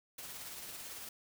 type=noise with tremolo; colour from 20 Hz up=white; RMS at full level=-45 dBFS; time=0.18-1.09 s; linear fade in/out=5 ms; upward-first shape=triangle; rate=18 Hz; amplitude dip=35%; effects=none